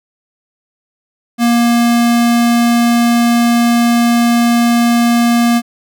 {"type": "tone", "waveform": "square", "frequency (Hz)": 236.3, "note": "A#3", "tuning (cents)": 24, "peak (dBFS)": -9, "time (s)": [1.38, 5.62], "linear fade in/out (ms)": 50, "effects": []}